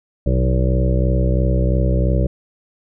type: harmonic tone with a mistuned harmonic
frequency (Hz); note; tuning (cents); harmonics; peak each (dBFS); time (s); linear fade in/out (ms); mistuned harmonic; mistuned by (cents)
63; B1; +35; 1 / 2 / 3 / 5 / 6 / 7 / 8 / 9; -16 / -19 / -23 / -27 / -30 / -30 / -29 / -26; 0.26-2.27; 5; 1; -75
effects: none